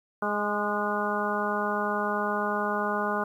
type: harmonic tone with a mistuned harmonic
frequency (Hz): 207.7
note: G#3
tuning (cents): 0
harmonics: 1 / 2 / 3 / 4 / 5 / 6 / 7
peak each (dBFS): -33 / -33 / -33 / -33 / -33 / -33 / -33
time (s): 0.22-3.24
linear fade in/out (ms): 5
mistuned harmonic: 6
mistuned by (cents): -30
effects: 10-bit